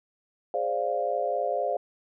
sine chord, D half-diminished seventh, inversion second, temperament equal, 415.3 / 523.3 / 587.3 / 698.5 Hz, Ab4 / C5 / D5 / F5, 0 / 0 / 0 / 0 cents, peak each -34 / -30 / -30 / -29 dBFS, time 0.54-1.77 s, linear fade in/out 2 ms, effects none

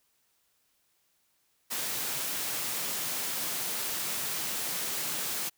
white high-pass noise, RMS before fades -33 dBFS, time 1.7-5.5 s, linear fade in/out 20 ms, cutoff 110 Hz, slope 96 dB/octave, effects white hiss -72 dBFS RMS until 5.57 s

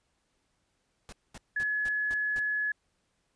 pink noise bursts, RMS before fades -45 dBFS, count 6, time 1.09-2.394 s, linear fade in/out 0 ms, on 34 ms, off 220 ms
sine tone, 1700 Hz, G#6, 40 cents sharp, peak -27 dBFS, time 1.56-2.72 s, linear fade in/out 5 ms
effects pink hiss -75 dBFS RMS until 3.35 s + resampled to 22050 Hz

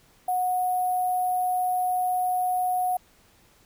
sine tone with sample-and-hold, 732 Hz, F#5, 19 cents flat, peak -22 dBFS, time 0.28-2.97 s, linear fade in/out 5 ms, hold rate 11025 Hz, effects pink hiss -59 dBFS RMS until 3.65 s

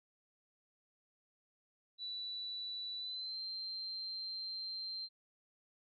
sine tone with pitch glide, 3956 to 4145 Hz, B7 to C8, +2 to -17 cents, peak -40 dBFS, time 1.98-5.09 s, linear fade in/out 50 ms, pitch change +81 cents, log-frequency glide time 2.97-3.39 s, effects none

